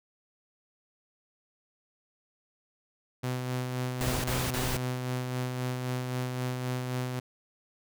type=tone with tremolo; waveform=sawtooth; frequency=126.4 Hz; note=B2; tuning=41 cents sharp; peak=-25 dBFS; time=3.23-7.2 s; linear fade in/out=10 ms; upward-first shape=sine; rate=3.8 Hz; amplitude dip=35%
type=noise bursts; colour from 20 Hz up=pink; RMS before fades=-32 dBFS; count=3; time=4.01-4.768 s; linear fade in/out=0 ms; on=230 ms; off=34 ms
effects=none